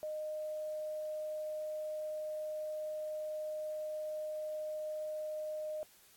sine tone, 615 Hz, D#5, 20 cents flat, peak -37 dBFS, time 0.03-5.83 s, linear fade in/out 0 ms, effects white hiss -63 dBFS RMS until 6.16 s + AAC 64 kbps

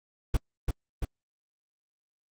brown noise with echo, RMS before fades -22 dBFS, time 0.34-0.37 s, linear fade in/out 5 ms, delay 340 ms, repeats 2, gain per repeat -3 dB, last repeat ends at 1.05 s, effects Opus 24 kbps

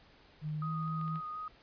sine tone with pitch glide, 152.7 to 159.46 Hz, D#3 to D#3, -32 to +43 cents, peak -34 dBFS, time 0.41-1.21 s, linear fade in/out 50 ms, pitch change +75 cents, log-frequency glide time 0.61-0.69 s
clicks, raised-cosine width 0.3 ms, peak -46 / -45 / -38 / -39 / -36 dBFS, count 5, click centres 0.489 / 0.879 / 1.013 / 1.08 / 1.158 s
sine tone with vibrato, 1244.5 Hz, D#6, in tune, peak -38 dBFS, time 0.62-1.48 s, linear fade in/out 2 ms, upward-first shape square, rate 4.1 Hz, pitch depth 10 cents each way
effects pink hiss -61 dBFS RMS until 1.62 s + resampled to 11025 Hz

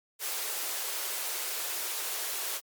white high-pass noise, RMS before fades -34 dBFS, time 0.19-2.61 s, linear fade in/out 50 ms, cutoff 350 Hz, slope 48 dB/octave, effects Opus 48 kbps

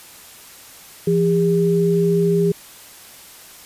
sine tone pair together, 169.86 / 404 Hz, F3 / G#4, -48 / -48 cents, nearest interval octave + minor third, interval 1500 cents, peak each -17 / -16 dBFS, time 1.07-2.52 s, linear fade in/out 5 ms, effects white hiss -42 dBFS RMS until 3.65 s + resampled to 32000 Hz

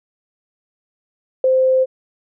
sine tone with ADSR envelope, 520 Hz, C5, 11 cents flat, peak -9 dBFS, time 1.44-1.86 s, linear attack 3 ms, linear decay 6 ms, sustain -2 dB, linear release 35 ms, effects none

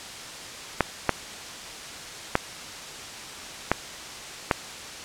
clicks, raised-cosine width 0.5 ms, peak -3 dBFS, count 5, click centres 0.807 / 1.093 / 2.354 / 3.716 / 4.512 s, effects white hiss -38 dBFS RMS until 5.04 s + low-pass 7000 Hz 12 dB/octave

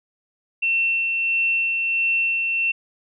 sine tone with tremolo, 2700 Hz, E7, 41 cents sharp, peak -17 dBFS, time 0.62-2.72 s, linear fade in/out 10 ms, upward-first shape sine, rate 1.5 Hz, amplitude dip 30%, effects none

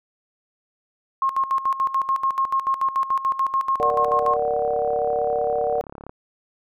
sine tone with tremolo, 1074 Hz, C6, 45 cents sharp, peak -17 dBFS, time 1.22-4.36 s, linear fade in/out 2 ms, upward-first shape square, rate 6.9 Hz, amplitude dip 75%
sine chord, Bb augmented, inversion none, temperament equal, 466.2 / 587.3 / 740 Hz, Bb4 / D5 / F#5, 0 / 0 / 0 cents, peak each -24 dBFS, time 3.8-5.81 s, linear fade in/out 0 ms
click train, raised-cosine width 1 ms, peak -23 dBFS, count 82, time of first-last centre 3.8-6.095 s, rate 35.3 Hz
effects none

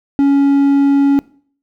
triangle tone, 279.4 Hz, C#4, 14 cents sharp, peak -6 dBFS, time 0.19-1.19 s, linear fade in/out 0 ms, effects noise-tail reverb RT60 0.5 s tail -21 dB re dry

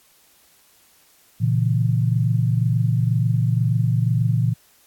sine chord, A# diminished, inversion none, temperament equal, 116.54 / 138.59 / 164.81 Hz, A#2 / C#3 / E3, 0 / 0 / 0 cents, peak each -18 / -23 / -23 dBFS, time 1.4-4.54 s, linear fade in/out 20 ms, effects white hiss -56 dBFS RMS until 4.86 s + AAC 64 kbps

